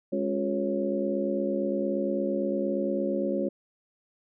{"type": "harmonic tone with a mistuned harmonic", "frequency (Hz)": 68.7, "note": "C#2", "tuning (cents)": -15, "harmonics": [3, 4, 5, 6, 7, 8], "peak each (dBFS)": [-31, -32, -31, -40, -42, -30], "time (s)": [0.12, 3.49], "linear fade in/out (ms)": 10, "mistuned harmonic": 5, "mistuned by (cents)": 62, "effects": []}